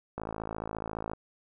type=click train; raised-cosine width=1 ms; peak=-21 dBFS; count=53; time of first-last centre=0.18-1.134 s; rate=54.5 Hz; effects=none